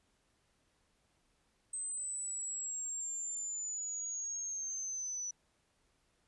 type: linear sweep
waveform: sine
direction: down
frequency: 8240 to 5920 Hz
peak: -37 dBFS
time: 1.73-5.31 s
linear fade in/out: 5 ms
effects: pink hiss -75 dBFS RMS until 6.27 s + resampled to 24000 Hz